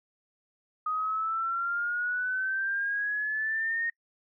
sine exponential sweep, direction up, 1244.5 to 1859 Hz, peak -27 dBFS, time 0.86-3.9 s, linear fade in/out 5 ms, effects noise-tail reverb RT60 0.1 s tail -26 dB re dry

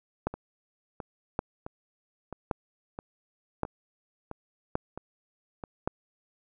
two click trains, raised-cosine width 1 ms, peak -13 / -23 dBFS, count 6 / 9, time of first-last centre 0.27-5.875 / 0.34-5.638 s, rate 0.892 / 1.51 Hz, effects none

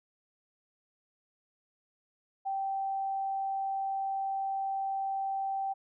sine tone, 779 Hz, G5, 11 cents flat, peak -30 dBFS, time 2.45-5.74 s, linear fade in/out 20 ms, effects none

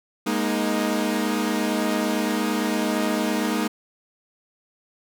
sawtooth chord, Ab suspended second, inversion none, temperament equal with one note detuned, 207.7 / 236.5 / 311.1 Hz, Ab3 / Bb3 / Eb4, 0 / +25 / 0 cents, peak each -22 dBFS, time 0.26-3.68 s, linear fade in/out 10 ms, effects none

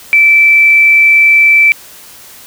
sine tone with frequency modulation, 2325 Hz, D7, 18 cents flat, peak -3 dBFS, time 0.13-1.72 s, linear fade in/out 0 ms, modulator 40.9 Hz, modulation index 0.21, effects white hiss -35 dBFS RMS until 2.46 s

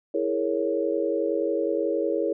sine chord, A# half-diminished seventh, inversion second, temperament equal, 329.6 / 415.3 / 466.2 / 554.4 Hz, E4 / G#4 / A#4 / C#5, 0 / 0 / 0 / 0 cents, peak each -28 dBFS, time 0.14-2.33 s, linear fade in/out 5 ms, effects none

